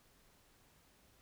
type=silence; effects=pink hiss -68 dBFS RMS until 1.21 s